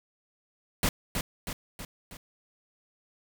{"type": "noise with echo", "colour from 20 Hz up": "pink", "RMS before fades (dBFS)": -25, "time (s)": [0.83, 0.89], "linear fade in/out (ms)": 2, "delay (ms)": 320, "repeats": 4, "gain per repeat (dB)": -5, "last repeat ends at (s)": 2.17, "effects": []}